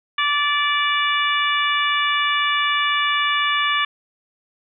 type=harmonic tone; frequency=582 Hz; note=D5; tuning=16 cents flat; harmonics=2 / 3 / 4 / 5 / 6; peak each=-21 / -23 / -24 / -25 / -26 dBFS; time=0.18-3.85 s; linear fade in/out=5 ms; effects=none